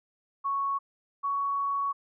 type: tone pair in turn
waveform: sine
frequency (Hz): 1108.7 / 1118.3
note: C#6 / C#6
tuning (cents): 0 / +15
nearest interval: unison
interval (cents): 15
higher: second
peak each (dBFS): -26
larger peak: neither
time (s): 0.44-0.79 / 1.23-1.93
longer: second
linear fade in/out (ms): 20
effects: none